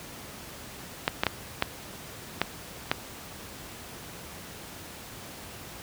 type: clicks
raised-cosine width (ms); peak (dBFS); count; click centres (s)
0.3; -6; 6; 1.079 / 1.235 / 1.267 / 1.624 / 2.416 / 2.915
effects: pink hiss -43 dBFS RMS until 5.82 s + high-pass 60 Hz 12 dB/octave